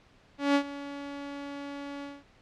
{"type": "tone with ADSR envelope", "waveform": "sawtooth", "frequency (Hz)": 283, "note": "C#4", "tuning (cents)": 36, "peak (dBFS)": -16, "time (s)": [0.38, 2.24], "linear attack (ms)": 170, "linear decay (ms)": 79, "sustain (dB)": -17, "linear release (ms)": 210, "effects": ["pink hiss -60 dBFS RMS until 2.41 s", "low-pass 4000 Hz 12 dB/octave"]}